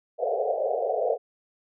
pink band-pass noise, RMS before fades -26 dBFS, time 0.18-1.18 s, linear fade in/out 50 ms, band 430 to 740 Hz, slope 96 dB/octave, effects none

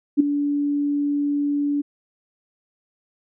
sine tone with ADSR envelope, 288.3 Hz, D4, 32 cents flat, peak -8 dBFS, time 0.17-1.82 s, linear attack 31 ms, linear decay 7 ms, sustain -11 dB, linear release 15 ms, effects none

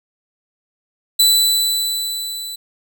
sawtooth tone with level ramp, 3984 Hz, B7, 14 cents sharp, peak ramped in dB -6 to -24 dBFS, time 1.19-2.56 s, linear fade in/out 10 ms, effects none

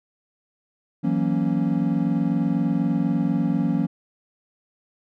triangle chord, F# dominant seventh, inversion third, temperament equal, 164.81 / 185 / 233.1 / 277.2 Hz, E3 / F#3 / A#3 / C#4, 0 / 0 / 0 / 0 cents, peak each -23 dBFS, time 1.03-3.87 s, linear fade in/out 20 ms, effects none

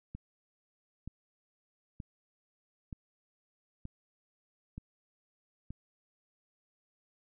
click train, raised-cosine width 5 ms, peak -29 dBFS, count 7, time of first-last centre 0.15-5.706 s, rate 1.08 Hz, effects none

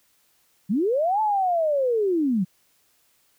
sine linear two-way sweep, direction up then down, 170.9 to 880 to 170.9 Hz, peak -19 dBFS, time 0.69-2.45 s, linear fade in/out 20 ms, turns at 1.21 s, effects white hiss -64 dBFS RMS until 3.38 s

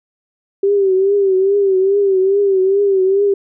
sine tone with vibrato, 390 Hz, G4, 9 cents flat, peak -10 dBFS, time 0.63-3.34 s, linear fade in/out 5 ms, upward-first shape triangle, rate 2.4 Hz, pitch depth 85 cents each way, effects none

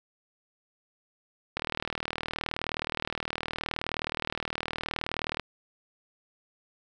click train, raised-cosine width 0.3 ms, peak -14 dBFS, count 151, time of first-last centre 1.57-5.397 s, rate 39.2 Hz, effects none

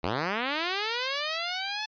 5% pulse linear sweep, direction up, 75.4 to 872 Hz, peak -16 dBFS, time 0.03-1.86 s, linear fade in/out 10 ms, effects resampled to 11025 Hz

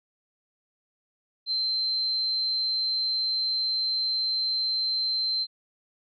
sine tone, 4111 Hz, C8, 31 cents flat, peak -24 dBFS, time 1.46-5.47 s, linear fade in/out 50 ms, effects none

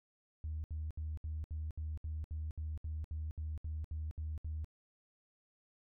sine tone bursts, 77.78 Hz, D#2, in tune, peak -36 dBFS, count 16, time 0.44-4.645 s, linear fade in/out 0 ms, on 200 ms, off 67 ms, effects tanh soft clip ceiling -33 dBFS

